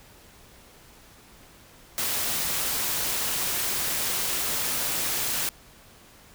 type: noise with amplitude modulation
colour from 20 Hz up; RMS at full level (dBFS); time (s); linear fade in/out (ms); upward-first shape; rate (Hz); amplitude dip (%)
white; -26; 1.98-5.49; 0; sine; 243; 30
effects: pink hiss -52 dBFS RMS until 6.34 s